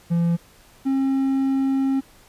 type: tone pair in turn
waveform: triangle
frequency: 170 / 269 Hz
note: F3 / C4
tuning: -46 / +48 cents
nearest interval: minor sixth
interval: 794 cents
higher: second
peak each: -15 / -16 dBFS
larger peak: first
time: 0.1-0.37 / 0.85-2.01 s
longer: second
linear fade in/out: 20 ms
effects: pink hiss -52 dBFS RMS until 2.28 s + resampled to 32000 Hz